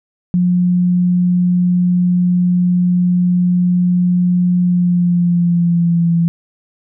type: tone with pitch glide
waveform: sine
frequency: 178.5 to 168.77 Hz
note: F3 to E3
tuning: +38 to +41 cents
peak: -10 dBFS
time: 0.34-6.28 s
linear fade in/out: 0 ms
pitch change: -97 cents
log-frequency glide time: 4.61-6.12 s
effects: none